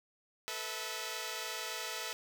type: chord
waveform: 5% pulse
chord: A suspended second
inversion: none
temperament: equal with one note detuned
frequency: 440 / 493.9 / 648.3 Hz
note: A4 / B4 / E5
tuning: 0 / 0 / -29 cents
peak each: -31 dBFS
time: 0.48-2.13 s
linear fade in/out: 0 ms
effects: none